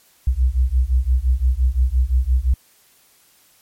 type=beating tone pair; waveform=sine; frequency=60.4 / 66.2 Hz; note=B1 / C2; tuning=-38 / +21 cents; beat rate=5.8 Hz; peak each=-17 dBFS; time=0.27-2.54 s; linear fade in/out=5 ms; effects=white hiss -55 dBFS RMS until 3.61 s + MP3 64 kbps